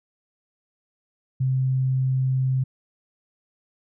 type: tone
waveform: sine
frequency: 130.81 Hz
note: C3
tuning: in tune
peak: -19 dBFS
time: 1.4-2.64 s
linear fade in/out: 10 ms
effects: none